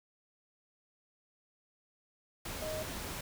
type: tone in noise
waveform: sine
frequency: 624 Hz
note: D#5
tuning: 5 cents sharp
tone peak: -37 dBFS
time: 2.62-2.83 s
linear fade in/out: 5 ms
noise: pink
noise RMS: -41 dBFS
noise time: 2.45-3.21 s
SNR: +1 dB
effects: none